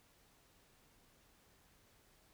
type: silence
effects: pink hiss -69 dBFS RMS until 2.33 s